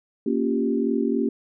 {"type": "chord", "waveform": "sine", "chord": "G half-diminished seventh", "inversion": "first", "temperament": "equal", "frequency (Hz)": [233.1, 277.2, 349.2, 392], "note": ["Bb3", "Db4", "F4", "G4"], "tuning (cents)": [0, 0, 0, 0], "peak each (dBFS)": [-24, -25, -29, -26], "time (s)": [0.26, 1.29], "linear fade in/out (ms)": 5, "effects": []}